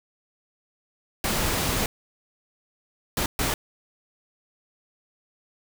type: noise bursts at uneven times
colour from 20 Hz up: pink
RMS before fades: -25 dBFS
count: 3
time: 1.24-1.86 / 3.17-3.26 / 3.39-3.54 s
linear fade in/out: 2 ms
effects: none